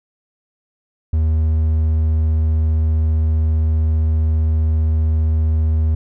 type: tone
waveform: triangle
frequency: 78.8 Hz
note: D#2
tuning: 23 cents sharp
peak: -11 dBFS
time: 1.13-5.95 s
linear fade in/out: 5 ms
effects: none